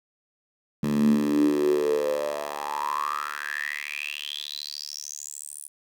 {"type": "tone with high-pass filter sweep", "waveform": "10% pulse", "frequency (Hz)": 73.42, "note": "D2", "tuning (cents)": 0, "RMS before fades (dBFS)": -27, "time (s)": [0.83, 5.68], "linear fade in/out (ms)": 5, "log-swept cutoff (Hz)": [180, 10000], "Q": 9.9, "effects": []}